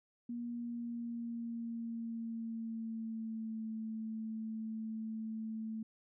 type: tone with pitch glide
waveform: sine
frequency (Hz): 238 to 220.8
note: A#3 to A3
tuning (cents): +36 to +6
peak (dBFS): -38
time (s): 0.29-5.83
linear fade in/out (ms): 5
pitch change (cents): -130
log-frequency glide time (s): 0.5-3.68
effects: none